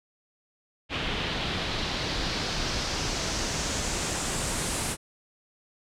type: noise with low-pass filter sweep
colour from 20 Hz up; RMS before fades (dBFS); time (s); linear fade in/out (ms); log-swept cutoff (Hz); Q
pink; -30; 0.89-4.97; 50; 3100 to 9600; 2.2
effects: none